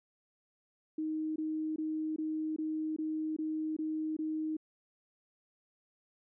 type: tone bursts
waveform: sine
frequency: 312.4 Hz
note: D#4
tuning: 7 cents sharp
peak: -32 dBFS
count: 9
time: 0.98-4.568 s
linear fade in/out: 5 ms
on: 380 ms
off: 21 ms
effects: none